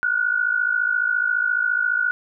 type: tone pair together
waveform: sine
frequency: 1436.5 / 1491 Hz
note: F6 / F#6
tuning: +48 / +13 cents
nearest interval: minor second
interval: 65 cents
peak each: -21 dBFS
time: 0.03-2.11 s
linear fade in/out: 0 ms
effects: none